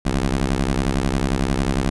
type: ring-modulated tone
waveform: 15% pulse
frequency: 66.3 Hz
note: C2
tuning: 23 cents sharp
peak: -9 dBFS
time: 0.05-1.9 s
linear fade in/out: 10 ms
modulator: 105 Hz
effects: resampled to 24000 Hz